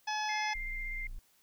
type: harmonic tone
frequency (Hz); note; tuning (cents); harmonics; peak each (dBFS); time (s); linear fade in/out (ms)
852; G#5; +44; 1 / 2 / 3 / 4 / 5 / 6 / 7; -34 / -39 / -42 / -45 / -53 / -42 / -46; 0.07-0.54; 10
type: tone with vibrato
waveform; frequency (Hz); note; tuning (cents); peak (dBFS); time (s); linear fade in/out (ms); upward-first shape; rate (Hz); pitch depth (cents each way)
sine; 2100; C7; +6; -37; 0.29-1.07; 2; square; 16; 8
type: tone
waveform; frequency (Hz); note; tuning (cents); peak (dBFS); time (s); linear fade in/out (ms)
triangle; 29.75; A#0; +36; -37; 0.55-1.19; 0
effects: white hiss -68 dBFS RMS until 1.42 s